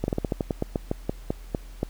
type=slowing click train; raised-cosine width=2 ms; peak=-11 dBFS; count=15; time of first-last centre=0.04-1.831 s; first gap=41 ms; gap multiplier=1.16; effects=added 41 Hz sine -39 dBFS peak until 1.89 s + pink hiss -53 dBFS RMS until 1.89 s